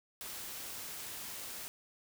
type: noise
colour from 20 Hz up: white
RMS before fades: -44 dBFS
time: 0.21-1.68 s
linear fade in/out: 0 ms
effects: none